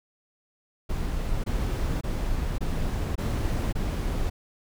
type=noise bursts; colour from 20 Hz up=brown; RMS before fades=-27 dBFS; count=6; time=0.89-4.3 s; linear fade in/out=10 ms; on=550 ms; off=22 ms; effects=none